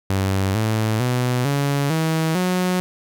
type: tone with pitch steps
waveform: sawtooth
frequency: 96.5 / 109.58 / 124.42 / 141.28 / 160.43 / 182.17 Hz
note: G2 / A2 / B2 / C#3 / E3 / F#3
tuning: -27 / -7 / +13 / +33 / -47 / -27 cents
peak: -14 dBFS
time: 0.1-2.8 s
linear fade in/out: 0 ms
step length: 450 ms
effects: none